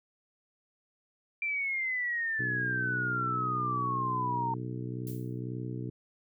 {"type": "exponential sweep", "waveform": "sine", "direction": "down", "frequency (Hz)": [2365, 911], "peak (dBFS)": -29, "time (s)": [1.42, 4.54], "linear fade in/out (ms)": 2}
{"type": "harmonic tone", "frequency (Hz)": 62, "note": "B1", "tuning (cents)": 7, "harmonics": [2, 3, 4, 5, 6, 7], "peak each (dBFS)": [-36, -43, -44, -42, -46, -47], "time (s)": [2.39, 5.9], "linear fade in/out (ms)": 5}
{"type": "noise with exponential decay", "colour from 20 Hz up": "violet", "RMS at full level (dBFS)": -43, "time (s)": [5.07, 5.4], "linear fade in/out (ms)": 1, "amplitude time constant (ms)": 71}
{"effects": []}